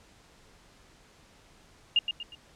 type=tone with echo; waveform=sine; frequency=2829 Hz; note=F7; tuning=22 cents sharp; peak=-19 dBFS; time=1.96-1.99 s; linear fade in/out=2 ms; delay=120 ms; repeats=3; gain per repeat=-8 dB; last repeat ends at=2.35 s; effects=pink hiss -58 dBFS RMS until 2.55 s + low-pass 8000 Hz 12 dB/octave